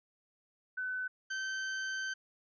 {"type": "tone pair in turn", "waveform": ["sine", "40% pulse"], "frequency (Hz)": [1509, 1546.1], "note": ["F#6", "G6"], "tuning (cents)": [34, -24], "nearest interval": "unison", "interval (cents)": 42, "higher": "second", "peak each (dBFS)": [-34, -34], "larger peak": "neither", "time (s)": [[0.77, 1.08], [1.3, 2.14]], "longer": "second", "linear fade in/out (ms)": 10, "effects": ["resampled to 16000 Hz"]}